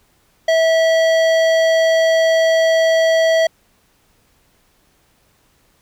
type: tone with hard clipping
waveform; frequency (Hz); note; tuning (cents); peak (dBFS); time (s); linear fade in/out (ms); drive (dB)
sine; 651; E5; -22; -13; 0.48-3.47; 5; 14
effects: pink hiss -58 dBFS RMS until 5.81 s